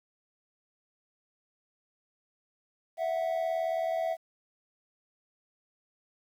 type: tone pair together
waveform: triangle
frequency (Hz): 659 / 737.7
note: E5 / F#5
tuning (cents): -1 / -5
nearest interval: major second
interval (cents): 196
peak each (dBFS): -27 / -32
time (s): 2.97-4.17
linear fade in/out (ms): 50
effects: 10-bit